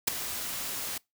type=noise with ADSR envelope; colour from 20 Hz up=white; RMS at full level=-21 dBFS; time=0.07-0.98 s; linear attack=10 ms; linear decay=8 ms; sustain=-14 dB; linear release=5 ms; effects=noise-tail reverb RT60 0.2 s tail -24 dB re dry